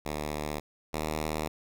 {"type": "tone pair in turn", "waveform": "5% pulse", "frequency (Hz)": [75.1, 77.39], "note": ["D2", "D#2"], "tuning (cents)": [39, -9], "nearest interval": "minor second", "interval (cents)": 52, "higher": "second", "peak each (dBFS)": [-21, -19], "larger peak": "second", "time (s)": [[0.05, 0.6], [0.93, 1.48]], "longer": "neither", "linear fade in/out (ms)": 10, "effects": []}